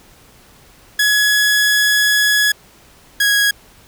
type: tone pair in turn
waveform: sawtooth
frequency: 1685 / 1656.1 Hz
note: G#6 / G#6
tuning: +25 / -5 cents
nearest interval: unison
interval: 30 cents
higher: first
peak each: -8 dBFS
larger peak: neither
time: 0.99-2.52 / 3.2-3.51 s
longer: first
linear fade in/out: 5 ms
effects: pink hiss -47 dBFS RMS until 3.87 s